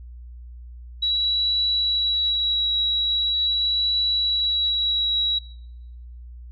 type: tone with vibrato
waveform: sine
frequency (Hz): 3900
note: B7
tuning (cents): -23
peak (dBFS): -19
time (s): 1.02-5.39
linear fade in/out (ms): 10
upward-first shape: triangle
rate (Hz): 0.42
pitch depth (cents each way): 11
effects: noise-tail reverb RT60 0.9 s tail -21 dB re dry + added 60 Hz sine -37 dBFS peak until 6.51 s